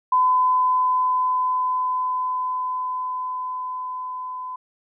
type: tone with level ramp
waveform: sine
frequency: 1012 Hz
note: B5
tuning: 42 cents sharp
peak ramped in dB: -14 to -29 dBFS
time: 0.12-4.56 s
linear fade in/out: 5 ms
effects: none